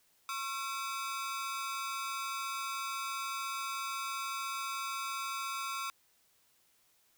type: ring-modulated tone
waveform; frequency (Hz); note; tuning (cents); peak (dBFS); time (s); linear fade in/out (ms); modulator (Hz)
sawtooth; 1221; D#6; -33; -29; 0.29-5.9; 0; 133
effects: white hiss -70 dBFS RMS until 7.17 s